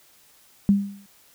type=tone with exponential decay; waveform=sine; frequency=200 Hz; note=G3; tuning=35 cents sharp; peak=-11 dBFS; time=0.69-1.06 s; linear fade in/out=0 ms; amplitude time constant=80 ms; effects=white hiss -56 dBFS RMS until 1.34 s